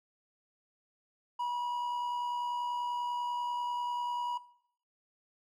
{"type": "tone with amplitude modulation", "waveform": "triangle", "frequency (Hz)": 969, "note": "B5", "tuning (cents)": -33, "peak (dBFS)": -28, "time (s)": [1.39, 4.38], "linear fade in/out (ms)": 10, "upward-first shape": "sine", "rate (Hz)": 70.2, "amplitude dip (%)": 30, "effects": ["noise-tail reverb RT60 0.6 s tail -17 dB re dry"]}